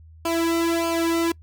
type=tone with flanger; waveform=sawtooth; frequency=333.6 Hz; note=E4; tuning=21 cents sharp; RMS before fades=-22 dBFS; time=0.25-1.32 s; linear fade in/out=5 ms; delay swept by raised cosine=0.52 to 1.82 ms; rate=1.6 Hz; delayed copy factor=-0.95; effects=noise-tail reverb RT60 0.1 s tail -25 dB re dry + added 80 Hz sine -44 dBFS peak until 1.42 s